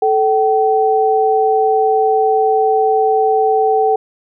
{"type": "tone pair together", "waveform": "sine", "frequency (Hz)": [437.2, 767], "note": ["A4", "G5"], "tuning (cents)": [-11, -38], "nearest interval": "minor seventh", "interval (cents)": 973, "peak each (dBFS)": -13, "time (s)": [0.02, 3.96], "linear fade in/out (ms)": 5, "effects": []}